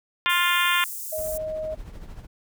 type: harmonic tone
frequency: 350.9 Hz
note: F4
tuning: 8 cents sharp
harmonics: 3 / 4 / 5 / 6 / 7 / 8 / 9 / 10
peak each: -25 / -26 / -27 / -28 / -28 / -29 / -30 / -30 dBFS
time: 0.26-0.84 s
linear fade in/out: 0 ms
type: high-pass noise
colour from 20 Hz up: white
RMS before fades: -34 dBFS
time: 0.29-1.38 s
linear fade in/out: 10 ms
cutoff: 7100 Hz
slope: 24 dB/octave
type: tone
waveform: sine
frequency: 626 Hz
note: D#5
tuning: 10 cents sharp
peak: -27 dBFS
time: 1.12-1.75 s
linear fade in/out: 10 ms
type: noise with tremolo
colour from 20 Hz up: brown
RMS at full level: -37 dBFS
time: 1.17-2.27 s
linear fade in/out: 20 ms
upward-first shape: triangle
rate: 13 Hz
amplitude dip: 65%
effects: none